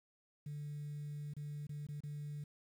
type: tone with dropouts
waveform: sine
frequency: 146.83 Hz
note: D3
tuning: in tune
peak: -40 dBFS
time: 0.46-2.44 s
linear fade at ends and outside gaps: 5 ms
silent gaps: 1.337-1.365 / 1.669-1.692 / 1.868-1.886 / 2.005-2.035 s
effects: tanh soft clip ceiling -38 dBFS + 11-bit